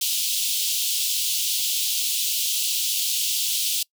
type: high-pass noise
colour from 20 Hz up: pink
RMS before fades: -24 dBFS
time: 0.01-3.83 s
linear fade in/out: 5 ms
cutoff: 2900 Hz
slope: 48 dB/octave
effects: noise-tail reverb RT60 0.1 s tail -25 dB re dry